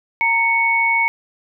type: tone pair together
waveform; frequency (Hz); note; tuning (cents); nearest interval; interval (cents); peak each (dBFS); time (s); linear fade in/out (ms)
sine; 922.5 / 2217; A#5 / C#7; -18 / 0; octave + minor third; 1518; -19 / -15; 0.21-1.08; 0
effects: none